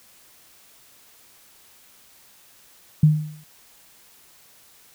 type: tone with exponential decay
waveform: sine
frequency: 152.9 Hz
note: D#3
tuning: 30 cents flat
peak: -8 dBFS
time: 3.03-3.44 s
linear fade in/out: 5 ms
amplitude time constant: 89 ms
effects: white hiss -53 dBFS RMS until 4.94 s